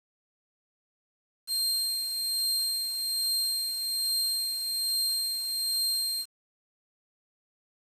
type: tone with tremolo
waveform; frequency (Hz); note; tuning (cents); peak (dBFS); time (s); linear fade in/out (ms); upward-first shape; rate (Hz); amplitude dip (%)
sawtooth; 4186; C8; 0; -22; 1.47-6.26; 50; triangle; 1.2; 50
effects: resampled to 32000 Hz + 8-bit